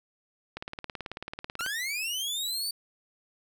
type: click train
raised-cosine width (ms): 0.3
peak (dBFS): -20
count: 21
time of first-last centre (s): 0.57-1.663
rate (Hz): 18.3
type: linear sweep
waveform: sawtooth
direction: up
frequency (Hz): 1318.5 to 4626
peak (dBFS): -27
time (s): 1.59-2.71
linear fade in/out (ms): 5
effects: none